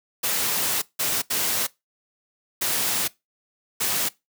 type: noise bursts at uneven times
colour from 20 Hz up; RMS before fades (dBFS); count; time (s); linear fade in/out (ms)
white; -24; 5; 0.23-0.82 / 0.99-1.22 / 1.3-1.67 / 2.61-3.08 / 3.8-4.09; 10
effects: noise-tail reverb RT60 0.2 s tail -21 dB re dry + high-pass 100 Hz 12 dB/octave